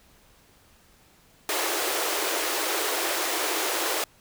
pink high-pass noise, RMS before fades -27 dBFS, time 1.49-4.04 s, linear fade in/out 2 ms, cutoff 310 Hz, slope 96 dB/octave, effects pink hiss -58 dBFS RMS until 4.2 s

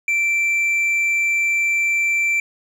sine tone with hard clipping, 2343 Hz, D7, 5 cents flat, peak -17 dBFS, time 0.08-2.4 s, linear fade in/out 2 ms, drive 3 dB, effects none

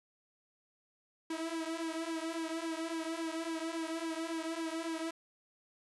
sawtooth tone with flanger, 326.5 Hz, E4, 17 cents flat, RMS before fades -38 dBFS, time 1.3-5.11 s, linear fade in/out 5 ms, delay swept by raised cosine 1.4 to 4.3 ms, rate 3.6 Hz, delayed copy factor -0.85, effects resampled to 24000 Hz + 10-bit

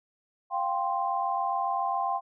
sine chord, F suspended second, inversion none, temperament just, 698.5 / 785.8 / 1047.7 Hz, F5 / G5 / C6, 0 / +4 / +2 cents, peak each -32 / -29 / -30 dBFS, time 0.5-2.21 s, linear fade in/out 50 ms, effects none

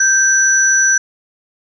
sine tone pair together, 1568 / 5920 Hz, G6 / F#8, 0 / 0 cents, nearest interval octave + major seventh, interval 2300 cents, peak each -12 dBFS, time 0-0.98 s, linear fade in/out 5 ms, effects none

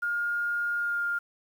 sine tone with pitch glide, 1418 to 1405.8 Hz, F6 to F6, +26 to +11 cents, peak -26 dBFS, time 0.02-1.19 s, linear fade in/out 10 ms, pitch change -15 cents, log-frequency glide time 0.77-1.06 s, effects 9-bit

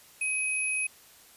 sine tone pair together, 2531 / 10124 Hz, D#7 / D#9, +29 / +29 cents, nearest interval 2 octaves, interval 2400 cents, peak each -28 / -32 dBFS, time 0.21-0.87 s, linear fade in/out 5 ms, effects white hiss -55 dBFS RMS until 1.36 s + resampled to 32000 Hz

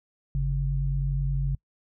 sine tone pair together, 49 / 138.59 Hz, G1 / C#3, 0 / 0 cents, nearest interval octave + tritone, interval 1800 cents, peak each -26 dBFS, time 0.35-1.55 s, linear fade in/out 0 ms, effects noise-tail reverb RT60 0.1 s tail -26 dB re dry

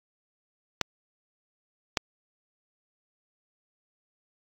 clicks, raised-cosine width 0.2 ms, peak -6 dBFS, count 2, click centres 0.813 / 1.972 s, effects AAC 64 kbps

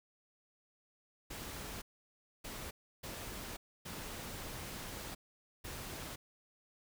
pink noise bursts at uneven times, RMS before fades -45 dBFS, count 5, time 1.3-1.82 / 2.44-2.71 / 3.03-3.57 / 3.85-5.15 / 5.64-6.16 s, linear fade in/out 10 ms, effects none

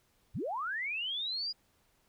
sine linear sweep, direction up, 49.1 to 4938 Hz, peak -33 dBFS, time 0.34-1.53 s, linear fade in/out 20 ms, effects pink hiss -71 dBFS RMS until 2.08 s

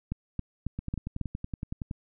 two click trains, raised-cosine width 5 ms, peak -18 / -21 dBFS, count 5 / 13, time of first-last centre 0.12-1.213 / 0.79-1.911 s, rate 3.66 / 10.7 Hz, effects none

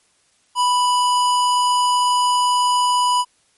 square tone, 987.8 Hz, B5, in tune, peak -15 dBFS, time 0.55-3.25 s, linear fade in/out 50 ms, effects white hiss -60 dBFS RMS until 3.57 s + MP3 48 kbps

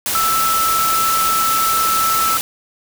sine tone in noise, 1318.5 Hz, E6, in tune, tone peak -15 dBFS, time 0.15-2.37 s, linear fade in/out 0 ms, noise white, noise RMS -20 dBFS, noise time 0.06-2.41 s, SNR +2 dB, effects none

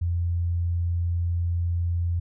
sine tone, 86.1 Hz, F2, 24 cents flat, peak -22 dBFS, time 0.01-2.2 s, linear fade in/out 10 ms, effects none

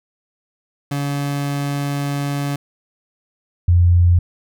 30% pulse / sine tone pair in turn, 142.2 / 87.49 Hz, C#3 / F2, +45 / +4 cents, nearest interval minor sixth, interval 841 cents, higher first, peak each -17 / -9 dBFS, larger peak second, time 0.91-2.56 / 3.68-4.19 s, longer first, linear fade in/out 5 ms, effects none

